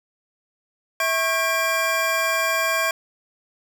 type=tone cluster; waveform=square; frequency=653 / 1095 / 1607 / 2366 Hz; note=E5 / C#6 / G6 / D7; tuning=-17 / -22 / +43 / +12 cents; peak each=-26 dBFS; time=1-2.91 s; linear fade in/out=2 ms; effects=none